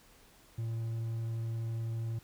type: tone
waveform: triangle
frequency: 114 Hz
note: A#2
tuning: 38 cents flat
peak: -31 dBFS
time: 0.58-2.19 s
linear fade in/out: 5 ms
effects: pink hiss -61 dBFS RMS until 2.23 s